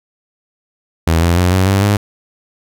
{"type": "tone with pitch steps", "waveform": "sawtooth", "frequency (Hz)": [82, 85.73, 89.63, 93.7, 97.97, 102.42], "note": ["E2", "F2", "F2", "F#2", "G2", "G#2"], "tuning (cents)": [-9, -32, 45, 22, -1, -24], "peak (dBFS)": -6, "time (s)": [1.07, 1.97], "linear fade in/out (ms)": 5, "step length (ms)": 150, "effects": []}